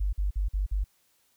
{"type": "tone bursts", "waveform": "sine", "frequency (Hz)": 49, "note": "G1", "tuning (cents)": 0, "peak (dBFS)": -24, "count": 5, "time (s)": [0, 0.842], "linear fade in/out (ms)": 10, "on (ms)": 130, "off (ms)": 48, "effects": ["white hiss -68 dBFS RMS until 1.36 s"]}